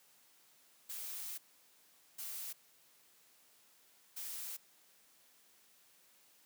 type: noise bursts at uneven times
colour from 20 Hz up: blue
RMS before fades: -44 dBFS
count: 3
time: 0.89-1.38 / 2.18-2.53 / 4.16-4.57 s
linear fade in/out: 10 ms
effects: white hiss -67 dBFS RMS until 6.45 s + high-pass 150 Hz 12 dB/octave